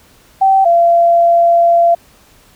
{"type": "tone pair in turn", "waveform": "sine", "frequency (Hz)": [773, 683.6], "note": ["G5", "F5"], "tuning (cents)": [-24, -37], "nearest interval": "major second", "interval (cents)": 213, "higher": "first", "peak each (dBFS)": -6, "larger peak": "neither", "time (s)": [[0.41, 0.65], [0.65, 1.95]], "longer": "second", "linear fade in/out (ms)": 10, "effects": ["pink hiss -47 dBFS RMS until 2.55 s"]}